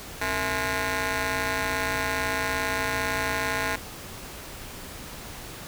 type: ring-modulated tone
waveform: 10% pulse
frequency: 195.2 Hz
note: G3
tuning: 7 cents flat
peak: -14 dBFS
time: 0.21-3.76 s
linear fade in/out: 5 ms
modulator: 1240 Hz
effects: pink hiss -40 dBFS RMS until 5.67 s